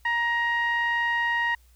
sawtooth tone with low-pass filter, 941 Hz, A#5, 16 cents sharp, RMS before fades -25 dBFS, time 0.05-1.55 s, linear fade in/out 5 ms, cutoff 2100 Hz, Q 5.8, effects added 60 Hz sine -54 dBFS peak until 1.75 s + white hiss -64 dBFS RMS until 1.75 s

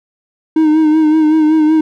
triangle tone with vibrato, 311.1 Hz, D#4, in tune, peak -5 dBFS, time 0.56-1.81 s, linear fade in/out 5 ms, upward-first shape sine, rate 5.3 Hz, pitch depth 40 cents each way, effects none

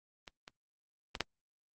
clicks, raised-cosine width 0.2 ms, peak -28 / -29 / -20 / -12 dBFS, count 4, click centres 0.278 / 0.479 / 1.152 / 1.207 s, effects Opus 32 kbps

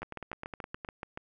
two click trains, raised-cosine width 0.5 ms, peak -23 / -24 dBFS, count 9 / 9, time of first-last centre 0.03-1.174 / 0.02-0.848 s, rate 6.99 / 9.66 Hz, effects none

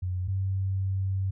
sine tone pair in turn, 91.2 / 95.93 Hz, F#2 / G2, -24 / -37 cents, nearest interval minor second, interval 87 cents, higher second, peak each -27 / -25 dBFS, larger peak second, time 0.02-0.28 / 0.28-1.31 s, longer second, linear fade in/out 10 ms, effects none

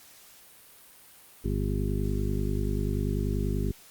harmonic tone, 50.3 Hz, G1, 45 cents sharp, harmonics 1 / 2 / 3 / 4 / 5 / 7 / 8, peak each -29 / -32 / -34 / -35 / -36 / -37 / -38 dBFS, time 1.44-3.72 s, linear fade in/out 10 ms, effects white hiss -53 dBFS RMS until 3.9 s + Opus 48 kbps

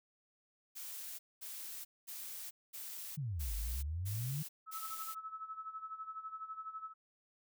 blue noise bursts, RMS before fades -46 dBFS, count 7, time 0.75-5.15 s, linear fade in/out 20 ms, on 440 ms, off 220 ms
sine exponential two-way sweep, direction down then up, 157.7 to 48.34 to 157.7 Hz, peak -36 dBFS, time 3.17-4.43 s, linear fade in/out 10 ms, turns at 3.55 s
sine tone with tremolo, 1300 Hz, E6, 24 cents flat, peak -40 dBFS, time 4.66-6.94 s, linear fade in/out 50 ms, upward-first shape sine, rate 12 Hz, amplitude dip 75%
effects none

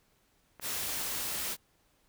click, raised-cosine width 0.5 ms, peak -32 dBFS, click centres 0.597 s
white noise, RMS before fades -35 dBFS, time 0.61-1.57 s, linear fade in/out 50 ms
effects pink hiss -70 dBFS RMS until 2.08 s

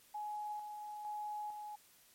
sine tone with tremolo, 840 Hz, G#5, 19 cents sharp, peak -39 dBFS, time 0.14-1.76 s, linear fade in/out 10 ms, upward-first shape square, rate 1.1 Hz, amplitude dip 40%, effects white hiss -65 dBFS RMS until 2.14 s + MP3 64 kbps

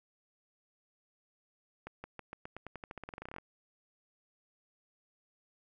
accelerating click train, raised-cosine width 0.5 ms, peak -28 dBFS, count 22, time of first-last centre 1.87-3.384 s, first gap 170 ms, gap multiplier 0.9, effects none

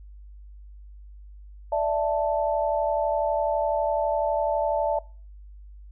sine chord, D suspended second, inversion none, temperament equal, 587.3 / 659.3 / 880 Hz, D5 / E5 / A5, 0 / 0 / 0 cents, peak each -25 / -25 / -27 dBFS, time 1.72-4.99 s, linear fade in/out 5 ms, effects noise-tail reverb RT60 0.4 s tail -23 dB re dry + added 50 Hz sine -42 dBFS peak until 5.91 s

